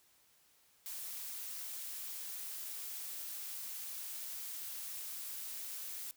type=noise; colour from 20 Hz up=blue; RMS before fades=-44 dBFS; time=0.86-6.11 s; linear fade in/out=0 ms; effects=white hiss -69 dBFS RMS until 6.16 s